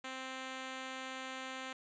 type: tone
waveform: 5% pulse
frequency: 261.6 Hz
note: C4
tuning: in tune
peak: -30 dBFS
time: 0.04-1.73 s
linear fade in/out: 5 ms
effects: resampled to 16000 Hz